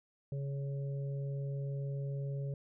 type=harmonic tone; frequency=139 Hz; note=C#3; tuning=5 cents sharp; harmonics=1 / 3 / 4; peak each=-35 / -48 / -49 dBFS; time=0.32-2.54 s; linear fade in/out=2 ms; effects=none